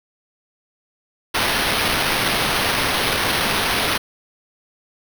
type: noise with sample-and-hold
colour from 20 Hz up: violet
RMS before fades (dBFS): -20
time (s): 1.34-3.98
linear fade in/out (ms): 10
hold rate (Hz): 7350
effects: none